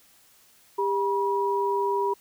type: tone pair together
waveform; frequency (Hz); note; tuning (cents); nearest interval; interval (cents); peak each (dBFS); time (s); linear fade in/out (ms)
sine; 399.4 / 966; G4 / B5; +32 / -39; octave + minor third; 1529; -25; 0.78-2.14; 10
effects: white hiss -58 dBFS RMS until 2.2 s